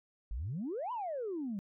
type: exponential two-way sweep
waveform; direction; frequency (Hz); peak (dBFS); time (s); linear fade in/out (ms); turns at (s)
sine; up then down; 46.33 to 1022 to 187.5; -34; 0.31-1.59; 0; 0.92
effects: tanh soft clip ceiling -31 dBFS